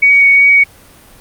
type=tone with vibrato; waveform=sine; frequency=2243 Hz; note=C#7; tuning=20 cents sharp; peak=-4 dBFS; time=0.02-0.64 s; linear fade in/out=10 ms; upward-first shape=triangle; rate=2.7 Hz; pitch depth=12 cents each way; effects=pink hiss -41 dBFS RMS until 1.2 s + Opus 32 kbps